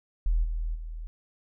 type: tone with level steps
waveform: sine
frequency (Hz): 40.22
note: E1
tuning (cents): -42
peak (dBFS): -21 / -27 / -34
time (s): 0.26-1.07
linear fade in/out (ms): 0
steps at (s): 0.43 / 0.74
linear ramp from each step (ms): 20
effects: none